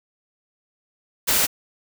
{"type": "noise", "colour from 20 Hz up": "white", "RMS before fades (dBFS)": -19, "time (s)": [1.27, 1.47], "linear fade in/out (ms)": 20, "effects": []}